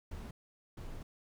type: noise bursts at uneven times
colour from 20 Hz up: brown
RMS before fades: -44 dBFS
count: 2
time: 0.11-0.31 / 0.77-1.03 s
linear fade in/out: 5 ms
effects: none